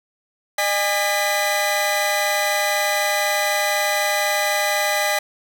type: tone cluster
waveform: sawtooth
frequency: 606 / 816 / 1994 Hz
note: D#5 / G#5 / B6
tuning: -46 / -31 / +16 cents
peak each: -19 dBFS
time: 0.58-5.19 s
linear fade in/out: 5 ms
effects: none